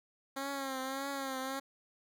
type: tone with vibrato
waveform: 10% pulse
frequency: 269.9 Hz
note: C#4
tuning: 46 cents flat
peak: -28 dBFS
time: 0.36-1.6 s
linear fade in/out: 10 ms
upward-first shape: triangle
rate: 1.7 Hz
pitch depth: 66 cents each way
effects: none